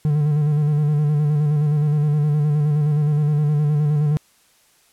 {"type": "tone with vibrato", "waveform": "triangle", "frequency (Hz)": 149, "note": "D3", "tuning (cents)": 25, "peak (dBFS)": -13, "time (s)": [0.05, 4.17], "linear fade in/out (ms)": 0, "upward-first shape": "square", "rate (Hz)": 9.6, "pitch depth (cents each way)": 35, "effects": ["white hiss -57 dBFS RMS until 4.92 s", "low-pass 12000 Hz 12 dB/octave"]}